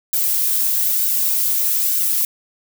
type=noise with flanger; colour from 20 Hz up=violet; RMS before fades=-18 dBFS; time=0.13-2.25 s; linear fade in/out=2 ms; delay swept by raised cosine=1.3 to 3.2 ms; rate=1.1 Hz; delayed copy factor=+0.6; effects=none